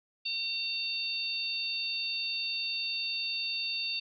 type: harmonic tone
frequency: 910 Hz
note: A#5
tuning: 42 cents flat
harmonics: 3 / 4 / 5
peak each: -35 / -38 / -34 dBFS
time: 0.25-4 s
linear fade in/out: 10 ms
effects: none